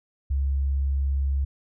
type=tone; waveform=sine; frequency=68.6 Hz; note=C#2; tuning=17 cents flat; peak=-21 dBFS; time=0.3-1.45 s; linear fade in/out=10 ms; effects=none